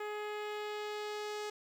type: tone with low-pass filter sweep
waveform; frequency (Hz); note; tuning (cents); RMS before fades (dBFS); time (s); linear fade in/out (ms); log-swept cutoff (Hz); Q
sawtooth; 420.2; G#4; +20; -40; 0-1.5; 5; 2200 to 6400; 1.2
effects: 10-bit